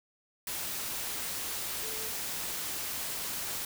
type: tone in noise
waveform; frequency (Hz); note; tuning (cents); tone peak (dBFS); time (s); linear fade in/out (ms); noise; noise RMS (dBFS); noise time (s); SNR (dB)
sine; 440; A4; 0; -45; 1.83-2.09; 2; white; -36; 0.47-3.65; -12
effects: none